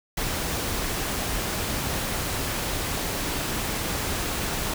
pink noise, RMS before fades -28 dBFS, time 0.17-4.74 s, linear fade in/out 5 ms, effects none

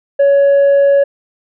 sine tone with tanh clipping, 560 Hz, C#5, 18 cents sharp, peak -7 dBFS, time 0.19-1.04 s, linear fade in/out 10 ms, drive 2 dB, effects none

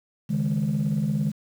sine chord, C# suspended second, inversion none, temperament just, 138.59 / 155.92 / 207.9 Hz, C#3 / D#3 / G#3, 0 / +4 / +2 cents, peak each -27 / -24 / -24 dBFS, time 0.29-1.32 s, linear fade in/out 20 ms, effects tanh soft clip ceiling -17 dBFS + 8-bit

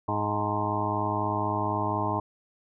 harmonic tone with a mistuned harmonic, 104.8 Hz, G#2, 16 cents sharp, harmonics 1 / 2 / 3 / 4 / 6 / 7 / 8 / 9 / 10, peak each -32 / -37 / -34 / -37 / -35 / -37 / -34 / -32 / -32 dBFS, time 0.08-2.2 s, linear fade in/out 5 ms, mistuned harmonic 9, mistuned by -38 cents, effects none

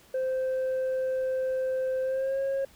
sine tone with pitch glide, 520 to 543.3 Hz, C5 to C#5, -11 to -35 cents, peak -23 dBFS, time 0.14-2.65 s, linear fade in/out 5 ms, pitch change +76 cents, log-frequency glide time 2.02-2.4 s, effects tanh soft clip ceiling -25 dBFS + pink hiss -57 dBFS RMS until 2.75 s

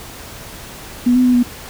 sine tone with pitch steps, 244.8 / 252.3 / 249.2 / 244.1 Hz, B3 / B3 / B3 / B3, -15 / +37 / +16 / -20 cents, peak -9 dBFS, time 1.06-1.432 s, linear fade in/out 10 ms, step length 93 ms, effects pink hiss -34 dBFS RMS until 1.69 s

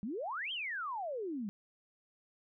sine exponential two-way sweep, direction up then down, 190.8 to 3280 to 190.8 Hz, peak -36 dBFS, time 0.03-1.49 s, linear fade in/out 0 ms, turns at 0.52 s, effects none

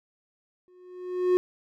triangle tone with exponential growth, 362.8 Hz, F#4, 34 cents flat, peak -14 dBFS, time 0.68-1.37 s, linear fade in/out 0 ms, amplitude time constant 150 ms, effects none

